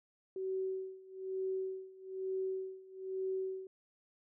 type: tone with tremolo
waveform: sine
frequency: 379 Hz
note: F#4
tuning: 42 cents sharp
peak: -33 dBFS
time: 0.36-3.67 s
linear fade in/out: 2 ms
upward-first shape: sine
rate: 1.1 Hz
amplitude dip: 90%
effects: none